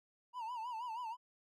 triangle tone with vibrato, 937 Hz, A#5, 9 cents sharp, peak -38 dBFS, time 0.33-1.17 s, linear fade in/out 50 ms, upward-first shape sine, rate 6.3 Hz, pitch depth 120 cents each way, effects none

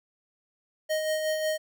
square tone with tremolo, 623 Hz, D#5, 2 cents sharp, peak -25 dBFS, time 0.89-1.58 s, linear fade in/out 20 ms, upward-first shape sine, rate 5.5 Hz, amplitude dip 40%, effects none

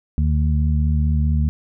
harmonic tone, 75.4 Hz, D2, 46 cents sharp, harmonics 1 / 2 / 3, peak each -16 / -22 / -26 dBFS, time 0.18-1.49 s, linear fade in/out 0 ms, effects none

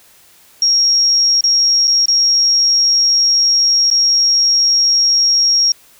sine tone with dropouts, 5588 Hz, F8, in tune, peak -9 dBFS, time 0.62-5.72 s, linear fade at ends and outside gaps 2 ms, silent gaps 1.409-1.439 / 1.873-1.877 / 2.057-2.082 / 3.902-3.912 s, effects white hiss -47 dBFS RMS until 5.99 s

